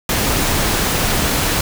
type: noise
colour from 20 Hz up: pink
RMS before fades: -17 dBFS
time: 0.09-1.61 s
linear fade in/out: 2 ms
effects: none